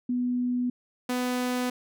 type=tone pair in turn; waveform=sine / sawtooth; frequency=246.9 / 249.3 Hz; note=B3 / B3; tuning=0 / +16 cents; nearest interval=unison; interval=16 cents; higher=second; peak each=-24 / -22 dBFS; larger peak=second; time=0.09-0.7 / 1.09-1.7 s; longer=neither; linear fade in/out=5 ms; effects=none